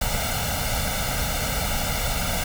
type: noise with comb filter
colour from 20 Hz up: pink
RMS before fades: -25 dBFS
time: 0.01-2.44 s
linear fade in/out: 5 ms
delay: 1.4 ms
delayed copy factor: +0.85
effects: none